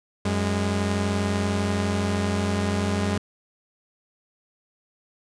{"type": "tone pair together", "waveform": "sawtooth", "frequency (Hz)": [92.5, 205.3], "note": ["F#2", "G#3"], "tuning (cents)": [0, -20], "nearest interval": "octave + major second", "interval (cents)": 1380, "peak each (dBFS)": -21, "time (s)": [0.25, 3.18], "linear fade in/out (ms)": 5, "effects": ["resampled to 22050 Hz"]}